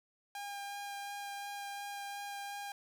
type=tone with vibrato; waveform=sawtooth; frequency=806 Hz; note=G5; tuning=48 cents sharp; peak=-37 dBFS; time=0.35-2.72 s; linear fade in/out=2 ms; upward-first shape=sine; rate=2.8 Hz; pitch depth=9 cents each way; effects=11-bit